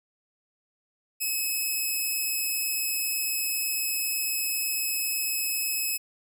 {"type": "tone", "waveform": "5% pulse", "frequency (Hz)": 2574, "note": "E7", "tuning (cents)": -42, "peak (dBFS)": -17, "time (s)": [1.2, 5.98], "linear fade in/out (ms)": 20, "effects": []}